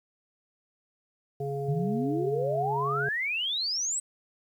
harmonic tone, 139.6 Hz, C#3, 13 cents sharp, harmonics 1 / 3 / 5, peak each -33 / -32 / -38 dBFS, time 1.4-3.09 s, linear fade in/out 5 ms
sine exponential sweep, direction up, 138.59 to 8180 Hz, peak -27 dBFS, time 1.68-4 s, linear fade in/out 10 ms
effects 10-bit

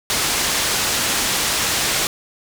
white low-pass noise, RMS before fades -20 dBFS, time 0.1-2.07 s, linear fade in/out 0 ms, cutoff 7800 Hz, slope 12 dB/octave, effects none

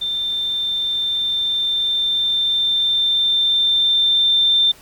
sine tone with level ramp, 3577 Hz, A7, 28 cents sharp, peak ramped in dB -19 to -11 dBFS, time 0.01-4.72 s, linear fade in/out 10 ms, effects pink hiss -45 dBFS RMS until 4.81 s + MP3 96 kbps

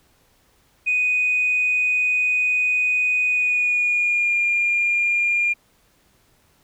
sine tone with pitch glide, 2489 to 2408 Hz, D#7 to D7, 0 to +43 cents, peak -16 dBFS, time 0.86-5.54 s, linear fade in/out 20 ms, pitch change -57 cents, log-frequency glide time 3.26-4.36 s, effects tanh soft clip ceiling -12 dBFS + pink hiss -60 dBFS RMS until 6.63 s

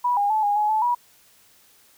sine tone with pitch steps, 978 / 813 / 867 / 819 / 842 / 868 / 968 Hz, B5 / G#5 / A5 / G#5 / G#5 / A5 / B5, -17 / -37 / -26 / -24 / +24 / -24 / -35 cents, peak -18 dBFS, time 0.04-0.95 s, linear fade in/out 10 ms, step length 130 ms, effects white hiss -56 dBFS RMS until 1.97 s

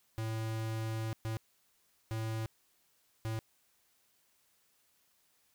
square tone bursts at uneven times, 111.3 Hz, A2, 20 cents sharp, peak -35 dBFS, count 4, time 0.18-1.13 / 1.25-1.37 / 2.11-2.46 / 3.25-3.39 s, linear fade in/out 0 ms, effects white hiss -72 dBFS RMS until 5.54 s

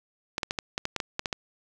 clicks, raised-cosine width 0.2 ms, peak -11 dBFS, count 11, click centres 0.381 / 0.432 / 0.509 / 0.588 / 0.779 / 0.854 / 0.963 / 1.002 / 1.194 / 1.258 / 1.328 s, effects none

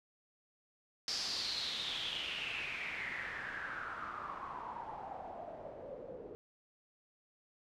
white noise with low-pass filter sweep, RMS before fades -42 dBFS, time 1.08-6.35 s, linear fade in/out 0 ms, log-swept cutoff 5200 to 450 Hz, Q 6.2, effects none

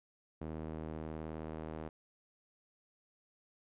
sawtooth tone with band-pass filter sweep, 78.8 Hz, D#2, 23 cents sharp, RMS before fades -43 dBFS, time 0.41-1.89 s, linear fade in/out 5 ms, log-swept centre 320 to 490 Hz, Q 0.71, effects resampled to 8000 Hz

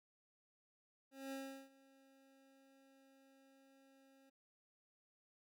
25% pulse tone with ADSR envelope, 270.1 Hz, C#4, 45 cents flat, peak -40 dBFS, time 1.11-4.3 s, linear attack 210 ms, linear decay 370 ms, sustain -23 dB, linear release 10 ms, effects none

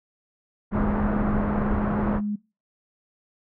pink low-pass noise, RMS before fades -26 dBFS, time 0.71-2.21 s, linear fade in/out 50 ms, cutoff 1400 Hz, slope 24 dB/octave
sine tone, 207.7 Hz, G#3, in tune, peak -24 dBFS, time 0.72-2.36 s, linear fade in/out 10 ms
effects noise-tail reverb RT60 0.3 s tail -22 dB re dry

